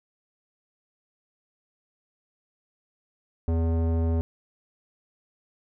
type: tone with low-pass filter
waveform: square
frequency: 82.41 Hz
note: E2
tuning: in tune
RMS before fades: -24 dBFS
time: 3.48-4.21 s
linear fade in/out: 0 ms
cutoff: 560 Hz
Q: 0.95
effects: none